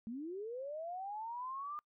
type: linear sweep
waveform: sine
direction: up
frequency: 213.8 to 1214 Hz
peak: -40 dBFS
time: 0.07-1.79 s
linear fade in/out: 0 ms
effects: noise-tail reverb RT60 0.1 s tail -26 dB re dry